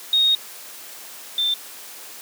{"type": "tone pair in turn", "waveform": "sine", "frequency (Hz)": [3729, 3566], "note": ["A#7", "A7"], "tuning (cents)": [0, 22], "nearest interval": "minor second", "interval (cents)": 78, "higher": "first", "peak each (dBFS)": [-14, -18], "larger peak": "first", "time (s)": [[0.13, 0.35], [1.38, 1.54]], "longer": "first", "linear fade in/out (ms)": 2, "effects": ["white hiss -39 dBFS RMS until 2.21 s", "high-pass 300 Hz 12 dB/octave"]}